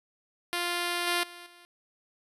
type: tone with level steps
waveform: 5% pulse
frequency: 349.2 Hz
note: F4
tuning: in tune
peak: -17 / -14 / -33 / -41 dBFS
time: 0.53-1.65 s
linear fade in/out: 0 ms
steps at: 1.07 / 1.23 / 1.46 s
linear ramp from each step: 5 ms
effects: resampled to 32000 Hz